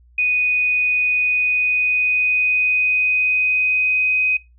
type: tone with pitch glide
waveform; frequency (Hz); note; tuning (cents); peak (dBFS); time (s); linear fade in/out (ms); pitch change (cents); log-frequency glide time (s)
sine; 2485 to 2511; D#7 to D#7; -3 to +15; -15; 0.18-4.37; 5; +18; 1.21-4.25
effects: noise-tail reverb RT60 0.2 s tail -20 dB re dry + added 60 Hz sine -48 dBFS peak until 4.58 s